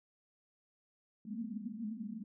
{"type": "band-pass noise", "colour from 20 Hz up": "pink", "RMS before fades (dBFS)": -42, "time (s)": [1.25, 2.24], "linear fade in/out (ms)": 2, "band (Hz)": [200, 240], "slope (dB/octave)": 96, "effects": []}